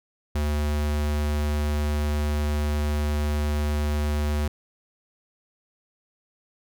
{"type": "tone", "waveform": "square", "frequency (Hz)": 74.3, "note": "D2", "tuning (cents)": 21, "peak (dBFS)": -23, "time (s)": [0.35, 4.48], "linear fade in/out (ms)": 5, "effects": []}